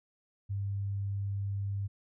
sine tone, 99.5 Hz, G2, 26 cents sharp, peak -31 dBFS, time 0.49-1.88 s, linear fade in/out 20 ms, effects none

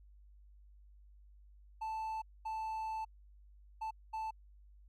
triangle tone bursts at uneven times, 880 Hz, A5, in tune, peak -35 dBFS, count 4, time 1.81-2.22 / 2.45-3.05 / 3.81-3.91 / 4.13-4.31 s, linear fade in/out 10 ms, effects added 50 Hz sine -57 dBFS peak until 4.88 s

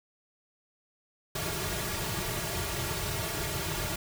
pink noise with comb filter, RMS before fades -33 dBFS, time 1.35-3.96 s, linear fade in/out 5 ms, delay 3.9 ms, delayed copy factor -0.95, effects none

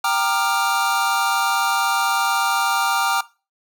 square chord, G minor seventh, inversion none, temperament equal with one note detuned, 784 / 932.3 / 1195.9 / 1396.9 Hz, G5 / Bb5 / D6 / F6, 0 / 0 / +31 / 0 cents, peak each -24 dBFS, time 0.04-3.21 s, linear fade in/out 5 ms, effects noise-tail reverb RT60 0.3 s tail -19 dB re dry

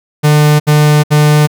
45% pulse tone bursts, 149.8 Hz, D3, 35 cents sharp, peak -5 dBFS, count 3, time 0.23-1.474 s, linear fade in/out 20 ms, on 370 ms, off 67 ms, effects none

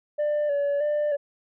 sine tone with vibrato, 582 Hz, D5, 16 cents flat, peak -19 dBFS, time 0.18-1.17 s, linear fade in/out 20 ms, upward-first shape square, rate 1.6 Hz, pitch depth 36 cents each way, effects tanh soft clip ceiling -21 dBFS

